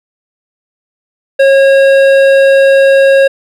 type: tone with hard clipping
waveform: triangle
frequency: 545 Hz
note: C#5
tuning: 29 cents flat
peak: -5 dBFS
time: 1.39-3.28 s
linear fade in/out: 10 ms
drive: 15 dB
effects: none